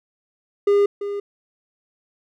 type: tone with echo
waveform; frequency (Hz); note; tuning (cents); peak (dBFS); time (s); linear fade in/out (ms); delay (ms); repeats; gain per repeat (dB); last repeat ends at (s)
triangle; 405.2; G#4; -43; -11; 0.67-0.86; 5; 340; 1; -11; 1.2
effects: none